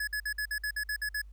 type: tone bursts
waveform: square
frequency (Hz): 1700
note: G#6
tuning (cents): +40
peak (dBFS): -31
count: 10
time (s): 0-1.217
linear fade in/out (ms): 5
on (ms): 74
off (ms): 53
effects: added 50 Hz sine -46 dBFS peak until 1.32 s + pink hiss -75 dBFS RMS until 1.32 s